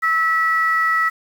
sine tone pair together, 1304 / 1942.5 Hz, E6 / B6, -19 / -29 cents, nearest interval perfect fifth, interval 690 cents, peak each -17 dBFS, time 0.02-1.1 s, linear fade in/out 20 ms, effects tanh soft clip ceiling -7 dBFS + 7-bit

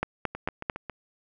two click trains, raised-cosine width 0.5 ms, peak -11 / -20 dBFS, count 4 / 5, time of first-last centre 0.03-0.698 / 0.35-0.897 s, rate 4.49 / 7.31 Hz, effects none

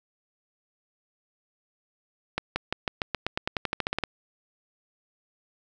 accelerating click train, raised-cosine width 0.3 ms, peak -10 dBFS, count 17, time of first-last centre 2.38-4.037 s, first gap 180 ms, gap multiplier 0.92, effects none

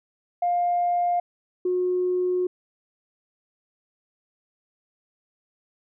sine tone pair in turn, 704 / 362.7 Hz, F5 / F#4, +14 / -34 cents, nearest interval major seventh, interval 1148 cents, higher first, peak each -19 / -20 dBFS, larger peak first, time 0.42-1.2 / 1.65-2.47 s, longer second, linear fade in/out 5 ms, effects tanh soft clip ceiling -15 dBFS

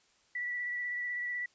sine tone with vibrato, 1955 Hz, B6, 18 cents flat, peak -33 dBFS, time 0.35-1.46 s, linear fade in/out 5 ms, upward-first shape sine, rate 16 Hz, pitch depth 16 cents each way, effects white hiss -68 dBFS RMS until 1.54 s + resampled to 16000 Hz

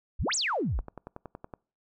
sine exponential two-way sweep, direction up then down, 34.45 to 8372 to 34.45 Hz, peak -26 dBFS, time 0.19-0.81 s, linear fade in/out 10 ms, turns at 0.35 s
click train, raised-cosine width 1 ms, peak -26 dBFS, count 9, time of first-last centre 0.79-1.538 s, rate 10.7 Hz
effects noise-tail reverb RT60 0.4 s tail -26 dB re dry

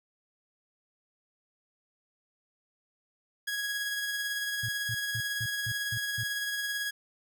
sawtooth tone with tremolo, 1659 Hz, G#6, 2 cents flat, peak -26 dBFS, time 3.47-6.91 s, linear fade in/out 10 ms, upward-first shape sine, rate 18 Hz, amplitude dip 30%
sine tone bursts, 115.1 Hz, A#2, 22 cents flat, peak -33 dBFS, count 7, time 4.63-6.236 s, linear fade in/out 5 ms, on 58 ms, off 200 ms
effects none

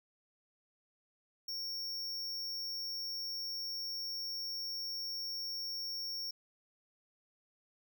square tone, 5500 Hz, F8, 27 cents flat, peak -38 dBFS, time 1.48-6.31 s, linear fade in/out 5 ms, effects none

